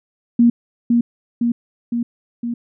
sine tone with echo, 236.5 Hz, A#3, 25 cents sharp, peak -8 dBFS, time 0.39-0.5 s, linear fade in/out 5 ms, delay 510 ms, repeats 4, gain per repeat -3 dB, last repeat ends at 2.54 s, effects none

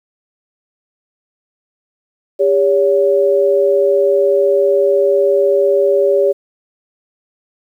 sine tone pair together, 400.9 / 565 Hz, G4 / C#5, +39 / +33 cents, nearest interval tritone, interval 594 cents, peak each -12 dBFS, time 2.39-6.33 s, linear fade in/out 20 ms, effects 8-bit

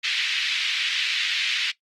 white band-pass noise, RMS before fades -25 dBFS, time 0.03-1.72 s, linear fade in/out 20 ms, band 2000 to 3700 Hz, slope 24 dB/octave, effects noise-tail reverb RT60 0.1 s tail -17 dB re dry + Opus 32 kbps

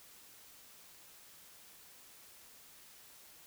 silence, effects white hiss -58 dBFS RMS until 3.46 s

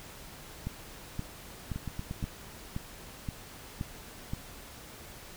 two click trains, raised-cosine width 5 ms, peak -21 / -23 dBFS, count 8 / 5, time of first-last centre 0.67-4.335 / 1.76-2.228 s, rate 1.91 / 8.55 Hz, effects pink hiss -48 dBFS RMS until 5.36 s

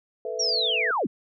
sine chord, A suspended second, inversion none, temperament just, 440 / 495 / 660 Hz, A4 / B4 / E5, 0 / +4 / +2 cents, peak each -32 / -32 / -34 dBFS, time 0.25-0.91 s, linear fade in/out 2 ms
sine linear sweep, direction down, 5790 to 140 Hz, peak -22 dBFS, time 0.39-1.07 s, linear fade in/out 10 ms
effects none

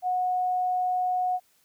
sine tone, 731 Hz, F#5, 21 cents flat, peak -23 dBFS, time 0.02-1.4 s, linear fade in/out 50 ms, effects white hiss -65 dBFS RMS until 1.64 s

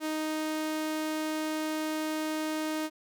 sawtooth tone, 311.1 Hz, D#4, in tune, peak -26 dBFS, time 0-2.9 s, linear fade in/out 50 ms, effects none

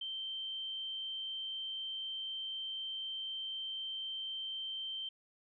sine tone, 3124 Hz, G7, 7 cents flat, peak -38 dBFS, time 0.01-5.09 s, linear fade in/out 5 ms, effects none

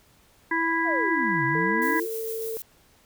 harmonic tone, 329.6 Hz, E4, in tune, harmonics 1 / 3 / 5 / 6, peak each -28 / -27 / -27 / -28 dBFS, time 0.51-2 s, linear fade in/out 5 ms
sine exponential two-way sweep, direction down then up, 760 to 130.81 to 379.3 Hz, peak -28 dBFS, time 0.84-2.08 s, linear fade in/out 50 ms, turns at 1.45 s
sine tone, 448.2 Hz, A4, 32 cents sharp, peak -29 dBFS, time 1.55-2.57 s, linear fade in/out 0 ms
violet noise with tremolo, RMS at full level -36 dBFS, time 1.82-2.62 s, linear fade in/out 0 ms, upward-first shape sine, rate 6.7 Hz, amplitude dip 30%
effects pink hiss -59 dBFS RMS until 3.05 s

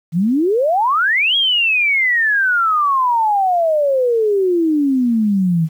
sine exponential two-way sweep, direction up then down, 155.56 to 3322 to 155.56 Hz, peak -12 dBFS, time 0.12-5.69 s, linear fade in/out 50 ms, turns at 1.36 s, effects 8-bit

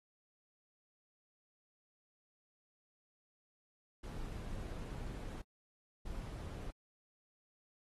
brown noise bursts at uneven times, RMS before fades -44 dBFS, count 2, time 4.03-5.42 / 6.05-6.71 s, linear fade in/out 10 ms, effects AAC 32 kbps

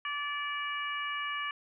harmonic tone, 580 Hz, D5, 22 cents flat, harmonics 2 / 3 / 4 / 5, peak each -36 / -38 / -39 / -40 dBFS, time 0.05-1.51 s, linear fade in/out 2 ms, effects none

